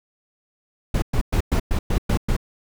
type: noise bursts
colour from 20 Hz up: brown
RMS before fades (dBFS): -19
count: 8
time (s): 0.94-2.366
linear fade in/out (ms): 5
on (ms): 82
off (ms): 110
effects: none